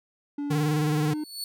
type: tone with pitch glide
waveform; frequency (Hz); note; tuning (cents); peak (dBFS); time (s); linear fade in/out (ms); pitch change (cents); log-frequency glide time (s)
triangle; 288 to 303.7; D4 to D#4; -34 to -42; -26; 0.38-1.24; 5; +92; 0.5-0.71
type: tone with vibrato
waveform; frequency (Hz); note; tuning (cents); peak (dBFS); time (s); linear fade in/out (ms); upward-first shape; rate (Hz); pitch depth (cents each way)
square; 151.3; D#3; -48; -24; 0.5-1.14; 10; square; 19; 47
type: tone with exponential growth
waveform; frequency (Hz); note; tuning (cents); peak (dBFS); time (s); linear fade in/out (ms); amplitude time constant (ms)
sawtooth; 4435; C#8; 0; -26; 1.01-1.44; 1; 93
effects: none